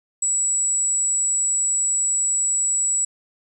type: tone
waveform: sine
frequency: 7830 Hz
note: B8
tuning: 16 cents flat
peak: -18 dBFS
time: 0.22-3.05 s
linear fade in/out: 5 ms
effects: 9-bit